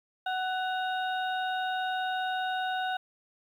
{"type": "harmonic tone with a mistuned harmonic", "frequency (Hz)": 745, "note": "F#5", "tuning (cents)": 12, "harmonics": [1, 2, 4, 5], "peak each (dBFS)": [-30, -34, -43, -41], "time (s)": [0.26, 2.97], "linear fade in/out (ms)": 5, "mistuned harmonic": 4, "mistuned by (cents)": -83, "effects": ["10-bit"]}